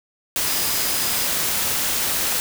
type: tone in noise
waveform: sine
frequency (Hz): 4978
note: D#8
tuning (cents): 0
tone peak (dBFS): -31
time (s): 0.47-1.26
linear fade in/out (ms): 0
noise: white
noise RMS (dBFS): -22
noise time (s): 0.36-2.4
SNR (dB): -12
effects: none